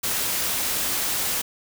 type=noise; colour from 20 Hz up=white; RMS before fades=-25 dBFS; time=0.03-1.42 s; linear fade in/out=10 ms; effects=none